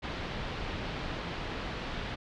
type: low-pass noise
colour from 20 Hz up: pink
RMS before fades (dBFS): -37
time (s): 0.02-2.16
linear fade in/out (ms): 20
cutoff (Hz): 4000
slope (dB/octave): 24
effects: none